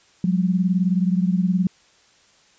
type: beating tone pair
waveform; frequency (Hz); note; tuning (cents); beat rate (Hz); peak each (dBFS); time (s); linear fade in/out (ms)
sine; 180 / 199; F#3 / G3; -47 / +26; 19; -18 / -22; 0.24-1.67; 2
effects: white hiss -56 dBFS RMS until 2.58 s + resampled to 16000 Hz